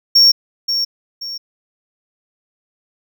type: tone with echo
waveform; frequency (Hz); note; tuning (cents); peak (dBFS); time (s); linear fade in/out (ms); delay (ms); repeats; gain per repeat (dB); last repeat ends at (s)
triangle; 5510; F8; -24; -5; 0.15-0.32; 10; 530; 2; -9; 1.38
effects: none